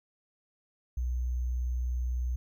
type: tone with sample-and-hold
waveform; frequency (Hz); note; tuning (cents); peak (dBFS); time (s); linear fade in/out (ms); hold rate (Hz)
sine; 61.74; B1; 0; -28; 0.97-2.36; 5; 6300
effects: none